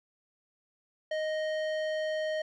square tone with low-pass filter, 622.3 Hz, D#5, in tune, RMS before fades -32 dBFS, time 1.11-2.42 s, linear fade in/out 5 ms, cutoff 3400 Hz, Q 0.8, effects none

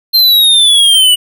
square exponential sweep, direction down, 4186 to 2927 Hz, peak -5 dBFS, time 0.13-1.16 s, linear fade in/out 20 ms, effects none

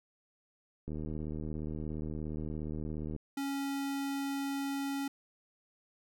click train, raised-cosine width 3 ms, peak -27 dBFS, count 177, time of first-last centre 0.88-3.163 s, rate 77.1 Hz
square tone, 277.2 Hz, C#4, in tune, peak -34 dBFS, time 3.37-5.08 s, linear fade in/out 5 ms
effects none

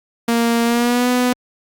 sawtooth tone with pitch glide, 233.1 to 248.4 Hz, A#3 to B3, 0 to +10 cents, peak -10 dBFS, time 0.28-1.33 s, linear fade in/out 5 ms, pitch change +110 cents, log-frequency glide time 0.64-1.09 s, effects Opus 48 kbps

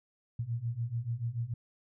sine beating tone pair, 113.7 / 120.6 Hz, A#2 / B2, -43 / -41 cents, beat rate 6.9 Hz, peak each -36 / -34 dBFS, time 0.39-1.54 s, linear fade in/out 5 ms, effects none

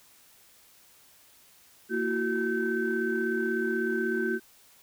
sine tone cluster, 230.2 / 337.3 / 373.6 / 1541 Hz, A#3 / E4 / F#4 / G6, -22 / +40 / +17 / -30 cents, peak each -31 / -33 / -29 / -31 dBFS, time 1.89-4.4 s, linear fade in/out 50 ms, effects tanh soft clip ceiling -16 dBFS + white hiss -58 dBFS RMS until 4.82 s

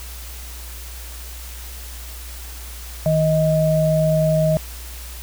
sine tone pair together, 157.25 / 629 Hz, D#3 / D#5, +19 / +19 cents, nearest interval 2 octaves, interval 2400 cents, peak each -17 dBFS, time 3.06-4.57 s, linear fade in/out 0 ms, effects added 60 Hz sine -33 dBFS peak until 5.22 s + white hiss -38 dBFS RMS until 5.22 s

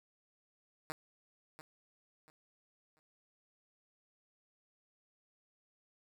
5% pulse tone with echo, 155.56 Hz, D#3, in tune, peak -28 dBFS, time 0.9-0.92 s, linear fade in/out 0 ms, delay 690 ms, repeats 3, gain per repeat -11 dB, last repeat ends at 2.99 s, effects none

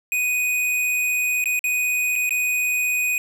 square tone with dropouts, 2489 Hz, D#7, in tune, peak -20 dBFS, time 0.12-3.18 s, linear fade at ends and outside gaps 1 ms, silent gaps 1.441-1.457 / 1.592-1.641 / 2.156-2.16 / 2.293-2.307 s, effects none

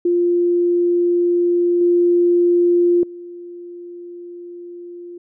sine tone with level steps, 349.2 Hz, F4, in tune, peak -13 / -11 / -31 dBFS, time 0.05-5.18 s, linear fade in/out 5 ms, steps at 1.81 / 3.03 s, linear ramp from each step 2 ms, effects none

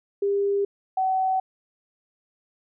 sine tone pair in turn, 400.7 / 756.4 Hz, G4 / F#5, +38 / +38 cents, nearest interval major seventh, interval 1100 cents, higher second, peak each -20 dBFS, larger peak neither, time 0.22-0.65 / 0.97-1.4 s, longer neither, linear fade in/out 5 ms, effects none

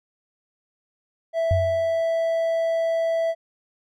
triangle tone, 659.3 Hz, E5, in tune, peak -18 dBFS, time 1.33-3.35 s, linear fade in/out 50 ms
sine tone with exponential decay, 91.5 Hz, F#2, 19 cents flat, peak -16 dBFS, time 1.51-2.02 s, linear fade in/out 0 ms, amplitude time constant 110 ms
effects none

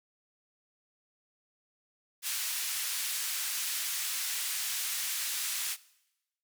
white band-pass noise, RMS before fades -34 dBFS, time 2.22-5.77 s, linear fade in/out 50 ms, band 1700 to 14000 Hz, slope 12 dB/octave, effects noise-tail reverb RT60 0.9 s tail -20 dB re dry

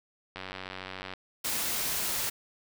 click train, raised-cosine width 0.3 ms, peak -22 dBFS, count 74, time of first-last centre 0.36-1.137 s, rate 94 Hz
white noise, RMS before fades -31 dBFS, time 1.44-2.3 s, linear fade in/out 10 ms
effects none

